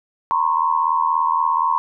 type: tone cluster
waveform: sine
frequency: 928 / 1012 / 1089 Hz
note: A#5 / B5 / C#6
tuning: -8 / +42 / -31 cents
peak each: -20 dBFS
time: 0.31-1.78 s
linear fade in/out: 0 ms
effects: none